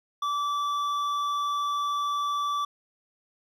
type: tone with hard clipping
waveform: triangle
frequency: 1159 Hz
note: D6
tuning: 23 cents flat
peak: -27 dBFS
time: 0.22-2.65 s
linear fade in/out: 5 ms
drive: 11 dB
effects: none